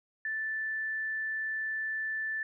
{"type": "tone", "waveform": "sine", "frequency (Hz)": 1759, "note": "A6", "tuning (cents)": -1, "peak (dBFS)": -31, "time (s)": [0.25, 2.43], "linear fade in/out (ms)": 2, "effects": []}